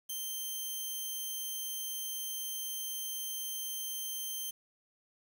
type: tone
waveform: 5% pulse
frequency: 3136 Hz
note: G7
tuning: in tune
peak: -28 dBFS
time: 0.09-4.51 s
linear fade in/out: 10 ms
effects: 9-bit